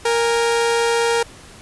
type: tone pair together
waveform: sawtooth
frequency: 466.2 / 821.4 Hz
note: A#4 / G#5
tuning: 0 / -19 cents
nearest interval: minor seventh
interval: 981 cents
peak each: -12 / -22 dBFS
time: 0.05-1.23 s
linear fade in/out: 5 ms
effects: pink hiss -42 dBFS RMS until 1.61 s + resampled to 24000 Hz